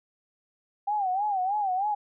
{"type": "tone with vibrato", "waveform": "sine", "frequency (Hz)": 787, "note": "G5", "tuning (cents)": 7, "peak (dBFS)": -24, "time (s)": [0.87, 1.95], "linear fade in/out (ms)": 10, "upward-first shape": "sine", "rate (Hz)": 3.2, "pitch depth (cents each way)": 130, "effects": []}